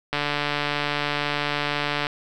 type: click train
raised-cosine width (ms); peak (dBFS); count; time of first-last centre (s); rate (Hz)
0.3; -8; 284; 0.13-2.068; 146
effects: none